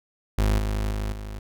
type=tone with level steps; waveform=35% pulse; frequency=51.91 Hz; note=G#1; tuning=in tune; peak=-17 / -22 / -24 / -31 dBFS; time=0.38-1.39 s; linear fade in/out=5 ms; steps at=0.58 / 0.91 / 1.12 s; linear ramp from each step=2 ms; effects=none